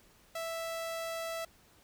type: tone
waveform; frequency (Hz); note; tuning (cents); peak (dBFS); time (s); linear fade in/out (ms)
sawtooth; 659.3; E5; 0; -32; 0.35-1.45; 5
effects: pink hiss -63 dBFS RMS until 1.83 s